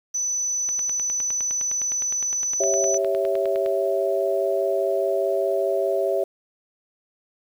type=tone; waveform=sine; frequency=5990 Hz; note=F#8; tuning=20 cents sharp; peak=-22 dBFS; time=0.14-2.98 s; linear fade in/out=10 ms
type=click train; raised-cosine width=0.3 ms; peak=-21 dBFS; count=30; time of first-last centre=0.69-3.661 s; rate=9.76 Hz
type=chord; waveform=sine; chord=C# diminished; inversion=second; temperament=equal; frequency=392 / 554.4 / 659.3 Hz; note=G4 / C#5 / E5; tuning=0 / 0 / 0 cents; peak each=-24 dBFS; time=2.6-6.24 s; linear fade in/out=5 ms
effects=8-bit